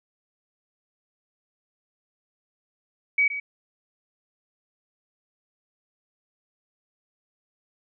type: tone with echo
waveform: sine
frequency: 2269 Hz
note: C#7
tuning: 40 cents sharp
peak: -17 dBFS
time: 3.18-3.28 s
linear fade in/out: 5 ms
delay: 120 ms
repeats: 1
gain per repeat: -11 dB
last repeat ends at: 3.4 s
effects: none